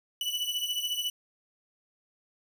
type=beating tone pair; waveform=40% pulse; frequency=2960 / 2974 Hz; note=F#7 / F#7; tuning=0 / +8 cents; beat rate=14 Hz; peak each=-31 / -33 dBFS; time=0.21-1.1 s; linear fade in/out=2 ms; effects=none